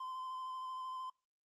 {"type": "tone with vibrato", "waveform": "triangle", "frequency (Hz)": 1032, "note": "C6", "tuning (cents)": -24, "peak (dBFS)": -39, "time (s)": [0, 1.1], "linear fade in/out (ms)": 5, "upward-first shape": "square", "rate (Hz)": 13, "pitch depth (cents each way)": 15, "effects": ["noise-tail reverb RT60 0.3 s tail -26 dB re dry", "Opus 32 kbps"]}